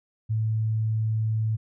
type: tone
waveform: sine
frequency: 110 Hz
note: A2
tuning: in tune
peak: -22 dBFS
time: 0.29-1.57 s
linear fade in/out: 20 ms
effects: none